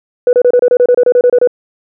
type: tone bursts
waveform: sine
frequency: 491.5 Hz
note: B4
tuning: 8 cents flat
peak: -3 dBFS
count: 14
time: 0.27-1.474 s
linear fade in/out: 2 ms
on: 60 ms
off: 28 ms
effects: tanh soft clip ceiling -1 dBFS